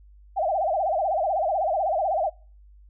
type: tone with vibrato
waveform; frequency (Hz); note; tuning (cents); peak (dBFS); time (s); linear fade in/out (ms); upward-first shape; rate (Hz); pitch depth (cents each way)
sine; 698.5; F5; 0; -21; 0.36-2.3; 20; sine; 16; 230
effects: noise-tail reverb RT60 0.4 s tail -24 dB re dry + added 50 Hz sine -48 dBFS peak until 2.89 s